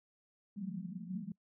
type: band-pass noise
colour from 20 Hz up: pink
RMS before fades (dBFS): -42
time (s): 0.56-1.32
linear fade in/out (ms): 2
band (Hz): 170 to 220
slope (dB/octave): 96
effects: noise-tail reverb RT60 0.1 s tail -25 dB re dry